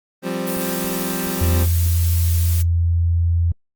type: chord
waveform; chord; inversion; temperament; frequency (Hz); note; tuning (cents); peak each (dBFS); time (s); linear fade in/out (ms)
25% pulse; F suspended second; none; equal; 174.61 / 196 / 261.6; F3 / G3 / C4; 0 / 0 / 0; -23; 0.22-1.67; 50
type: noise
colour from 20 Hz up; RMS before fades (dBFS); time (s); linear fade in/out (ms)
blue; -28; 0.46-2.63; 20
type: clicks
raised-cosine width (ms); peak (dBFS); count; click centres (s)
5; -24; 6; 0.569 / 0.847 / 1.271 / 1.528 / 1.558 / 1.861
type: tone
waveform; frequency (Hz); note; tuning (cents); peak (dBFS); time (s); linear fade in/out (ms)
sine; 84.7; E2; +48; -14; 1.41-3.52; 5
effects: Opus 32 kbps